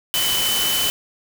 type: tone in noise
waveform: sine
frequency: 3021 Hz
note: F#7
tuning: 35 cents sharp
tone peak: -21 dBFS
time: 0.14-0.9 s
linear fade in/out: 0 ms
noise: white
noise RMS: -22 dBFS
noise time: 0.14-0.9 s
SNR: -2 dB
effects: none